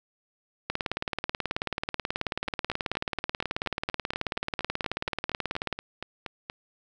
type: two click trains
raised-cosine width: 0.3 ms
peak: -18 / -12 dBFS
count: 18 / 94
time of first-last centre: 2.48-6.499 / 0.7-5.727 s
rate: 4.23 / 18.5 Hz
effects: none